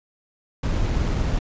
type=noise with sample-and-hold; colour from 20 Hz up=brown; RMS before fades=-22 dBFS; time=0.63-1.39 s; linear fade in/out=5 ms; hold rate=6300 Hz; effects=resampled to 16000 Hz